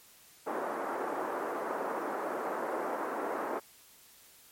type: band-pass noise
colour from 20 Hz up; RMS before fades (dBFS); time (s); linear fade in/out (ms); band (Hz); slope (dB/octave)
pink; -35; 0.46-3.6; 20; 320 to 1400; 24
effects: white hiss -58 dBFS RMS until 4.51 s + MP3 64 kbps